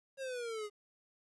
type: exponential sweep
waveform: square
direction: down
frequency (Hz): 548 to 409.1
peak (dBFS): -39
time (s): 0.17-0.7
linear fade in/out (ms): 50
effects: resampled to 24000 Hz + 12-bit